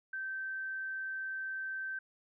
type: tone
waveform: sine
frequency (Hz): 1552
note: G6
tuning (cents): -18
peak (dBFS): -36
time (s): 0.13-1.99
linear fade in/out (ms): 5
effects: none